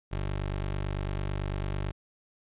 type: tone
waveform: 20% pulse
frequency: 49 Hz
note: G1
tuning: in tune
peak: -25 dBFS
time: 0.11-1.92 s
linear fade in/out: 20 ms
effects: resampled to 8000 Hz